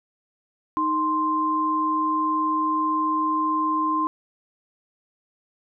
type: tone pair together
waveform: sine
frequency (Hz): 311.1 / 1046.4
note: D#4 / C6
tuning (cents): 0 / 0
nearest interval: octave + major sixth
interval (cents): 2100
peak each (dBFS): -26 / -21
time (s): 0.77-4.07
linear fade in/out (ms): 0
effects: none